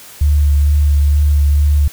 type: tone with vibrato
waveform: sine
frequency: 72.8 Hz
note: D2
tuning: 15 cents flat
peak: -8 dBFS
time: 0.21-1.88 s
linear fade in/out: 5 ms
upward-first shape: sine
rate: 2.2 Hz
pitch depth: 20 cents each way
effects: white hiss -37 dBFS RMS until 1.92 s